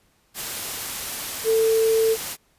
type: tone in noise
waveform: sine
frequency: 446.3 Hz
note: A4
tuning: 25 cents sharp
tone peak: -16 dBFS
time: 1.44-2.17 s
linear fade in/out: 50 ms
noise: white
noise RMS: -30 dBFS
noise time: 0.34-2.37 s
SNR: +11 dB
effects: pink hiss -63 dBFS RMS until 2.58 s + resampled to 32000 Hz